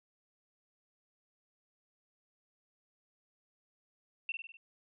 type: tone with echo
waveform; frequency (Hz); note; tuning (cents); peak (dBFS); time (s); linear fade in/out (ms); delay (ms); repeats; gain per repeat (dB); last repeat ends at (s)
sine; 2700; E7; +41; -33; 4.29-4.32; 2; 50; 5; -4; 4.57
effects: none